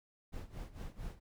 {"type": "noise with tremolo", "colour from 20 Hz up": "brown", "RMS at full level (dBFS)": -42, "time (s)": [0.32, 1.2], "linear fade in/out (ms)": 20, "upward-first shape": "sine", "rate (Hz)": 4.4, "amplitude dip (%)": 85, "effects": []}